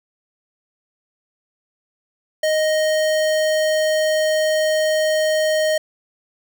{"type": "tone with notch filter", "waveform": "square", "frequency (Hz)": 622.3, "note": "D#5", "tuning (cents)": 0, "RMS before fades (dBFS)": -18, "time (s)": [2.43, 5.78], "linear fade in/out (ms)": 5, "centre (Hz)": 12000, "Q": 1.8, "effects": []}